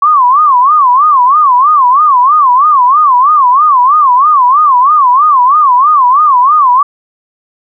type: tone with vibrato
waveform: sine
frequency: 1100 Hz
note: C#6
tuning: 14 cents flat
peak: -3 dBFS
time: 0.02-6.83 s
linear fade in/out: 5 ms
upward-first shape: sine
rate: 3.1 Hz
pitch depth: 210 cents each way
effects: none